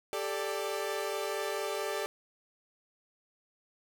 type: chord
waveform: sawtooth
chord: G suspended second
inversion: none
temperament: equal with one note detuned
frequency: 395.6 / 440 / 587.3 Hz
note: G4 / A4 / D5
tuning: +16 / 0 / 0 cents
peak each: -33 dBFS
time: 0.13-2.06 s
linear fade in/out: 0 ms
effects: none